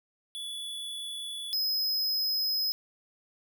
square tone pair in turn, 3429 / 5085 Hz, A7 / D#8, -45 / +37 cents, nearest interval perfect fifth, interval 682 cents, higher second, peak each -36 / -27 dBFS, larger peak second, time 0.35-1.53 / 1.53-2.72 s, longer second, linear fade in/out 0 ms, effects none

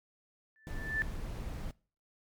sine tone with exponential growth, 1760 Hz, A6, in tune, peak -26 dBFS, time 0.56-1.02 s, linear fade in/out 0 ms, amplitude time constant 100 ms
brown noise, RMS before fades -39 dBFS, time 0.67-1.71 s, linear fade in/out 0 ms
effects noise-tail reverb RT60 0.4 s tail -23 dB re dry + MP3 96 kbps

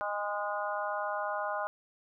harmonic tone with a mistuned harmonic, 206.2 Hz, G#3, 12 cents flat, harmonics 3 / 4 / 5 / 6 / 7, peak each -36 / -37 / -38 / -39 / -39 dBFS, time 0.01-1.67 s, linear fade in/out 0 ms, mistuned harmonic 4, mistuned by -17 cents, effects none

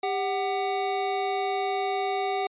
square tone pair together, 397.3 / 750 Hz, G4 / F#5, +23 / +23 cents, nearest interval major seventh, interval 1100 cents, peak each -30 / -28 dBFS, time 0.03-2.47 s, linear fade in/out 5 ms, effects resampled to 8000 Hz

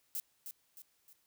violet noise with echo, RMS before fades -38 dBFS, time 0.15-0.2 s, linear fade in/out 0 ms, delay 310 ms, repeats 3, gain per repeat -7 dB, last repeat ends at 1.13 s, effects white hiss -74 dBFS RMS until 1.26 s

